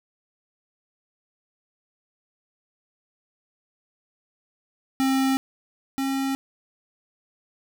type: tone pair in turn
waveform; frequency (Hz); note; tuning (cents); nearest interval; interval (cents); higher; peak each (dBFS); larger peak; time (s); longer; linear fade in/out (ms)
square; 266.6 / 269.9; C4 / C#4; +33 / -46; unison; 21; second; -20 / -24; first; 5-5.37 / 5.98-6.35; neither; 0
effects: none